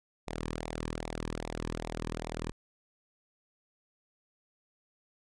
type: tone with flanger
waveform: sawtooth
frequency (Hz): 40.23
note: E1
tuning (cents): -41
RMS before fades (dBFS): -38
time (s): 0.27-2.52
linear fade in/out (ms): 10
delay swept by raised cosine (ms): 0.64 to 1.46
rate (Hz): 2.5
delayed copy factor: -0.75
effects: resampled to 22050 Hz